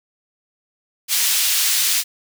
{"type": "high-pass noise", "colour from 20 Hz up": "pink", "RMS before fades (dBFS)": -18, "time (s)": [1.08, 2.04], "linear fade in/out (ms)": 50, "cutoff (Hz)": 3300, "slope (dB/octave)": 12, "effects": []}